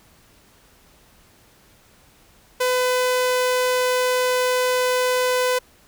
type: tone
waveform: sawtooth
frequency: 503 Hz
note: B4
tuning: 32 cents sharp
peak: -14 dBFS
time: 2.6-5.59 s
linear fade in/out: 10 ms
effects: pink hiss -54 dBFS RMS until 5.87 s